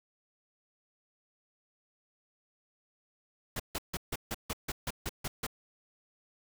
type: noise bursts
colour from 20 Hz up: pink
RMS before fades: -35 dBFS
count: 11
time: 3.56-5.467 s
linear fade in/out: 5 ms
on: 37 ms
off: 150 ms
effects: none